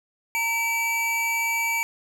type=tone pair together; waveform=square; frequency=915 / 2306 Hz; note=A#5 / D7; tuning=-32 / -32 cents; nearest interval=octave + major third; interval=1600 cents; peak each=-30 / -24 dBFS; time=0.35-1.83 s; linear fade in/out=0 ms; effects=none